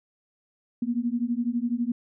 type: beating tone pair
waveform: sine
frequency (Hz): 232.8 / 244.8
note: A#3 / B3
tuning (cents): -2 / -15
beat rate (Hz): 12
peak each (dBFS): -27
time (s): 0.82-1.92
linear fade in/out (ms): 5
effects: none